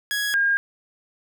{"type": "tone pair in turn", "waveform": ["sawtooth", "sine"], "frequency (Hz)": [1666, 1616.7], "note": ["G#6", "G#6"], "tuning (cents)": [5, -47], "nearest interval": "minor second", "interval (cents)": 52, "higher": "first", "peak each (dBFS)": [-19, -17], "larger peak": "second", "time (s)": [[0.11, 0.34], [0.34, 0.57]], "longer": "neither", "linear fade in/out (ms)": 0, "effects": []}